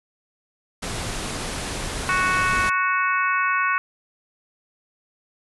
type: low-pass noise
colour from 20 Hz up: pink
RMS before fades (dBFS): -29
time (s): 0.82-2.7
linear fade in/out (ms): 10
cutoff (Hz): 11000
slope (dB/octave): 96
type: harmonic tone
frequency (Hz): 370.1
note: F#4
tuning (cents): 0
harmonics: 3 / 4 / 5 / 6 / 7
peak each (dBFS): -22 / -23 / -29 / -29 / -29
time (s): 2.09-3.78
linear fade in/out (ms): 0
effects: none